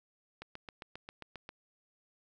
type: click train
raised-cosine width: 0.3 ms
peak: -28 dBFS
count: 9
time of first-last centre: 0.42-1.491 s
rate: 7.47 Hz
effects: none